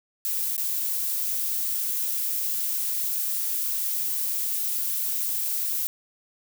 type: noise with dropouts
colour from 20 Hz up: violet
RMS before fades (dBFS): -27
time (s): 0.25-5.87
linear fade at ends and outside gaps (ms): 0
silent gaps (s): 0.565-0.579
effects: none